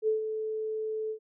sine tone with ADSR envelope, 435.9 Hz, A4, 16 cents flat, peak -22 dBFS, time 0.02-1.19 s, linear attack 56 ms, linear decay 130 ms, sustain -8 dB, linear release 85 ms, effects none

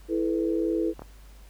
sine chord, E suspended fourth, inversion none, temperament equal with one note detuned, 329.6 / 432.7 / 493.9 Hz, E4 / A4 / B4, 0 / -29 / 0 cents, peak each -25 / -29 / -31 dBFS, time 0.08-0.94 s, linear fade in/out 50 ms
clicks, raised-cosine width 1 ms, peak -25 dBFS, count 2, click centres 0.994 / 1.02 s
effects added 50 Hz sine -46 dBFS peak until 1.49 s + pink hiss -57 dBFS RMS until 1.49 s

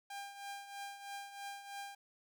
sawtooth tone with tremolo, 800 Hz, G5, 35 cents sharp, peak -38 dBFS, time 0.1-1.95 s, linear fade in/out 5 ms, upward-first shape triangle, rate 3.1 Hz, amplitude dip 70%, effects none

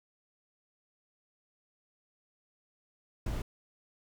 brown noise, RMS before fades -34 dBFS, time 3.26-3.42 s, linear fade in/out 5 ms, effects none

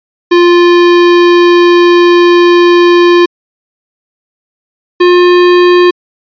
square tone pair in turn, 349.2 / 355.5 Hz, F4 / F4, 0 / +31 cents, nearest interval unison, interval 31 cents, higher second, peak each -3 dBFS, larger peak neither, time 0.31-3.26 / 5-5.91 s, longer first, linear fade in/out 10 ms, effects resampled to 11025 Hz

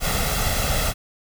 pink noise with comb filter, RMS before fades -22 dBFS, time 0-0.94 s, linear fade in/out 50 ms, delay 1.5 ms, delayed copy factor +0.65, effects none

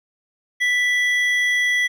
triangle tone pair together, 1975.5 / 3322 Hz, B6 / G#7, 0 / 0 cents, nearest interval major sixth, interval 900 cents, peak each -15 / -26 dBFS, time 0.6-1.88 s, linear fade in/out 20 ms, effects none

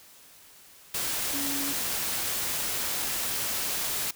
sine tone in noise, 280.4 Hz, C#4, 20 cents sharp, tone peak -34 dBFS, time 1.33-1.73 s, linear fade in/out 5 ms, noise white, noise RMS -30 dBFS, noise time 0.94-4.11 s, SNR -7 dB, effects white hiss -53 dBFS RMS until 4.15 s

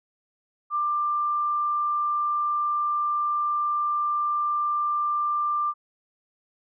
sine tone, 1187 Hz, D6, 18 cents sharp, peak -22 dBFS, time 0.7-5.74 s, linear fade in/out 50 ms, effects none

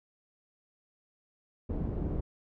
pink low-pass noise, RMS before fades -33 dBFS, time 1.69-2.21 s, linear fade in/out 10 ms, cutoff 340 Hz, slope 12 dB/octave, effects none

